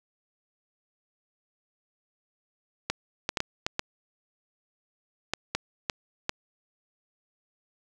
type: clicks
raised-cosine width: 0.2 ms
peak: -9 dBFS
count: 10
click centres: 2.9 / 3.291 / 3.372 / 3.404 / 3.665 / 3.794 / 5.336 / 5.55 / 5.898 / 6.294 s
effects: none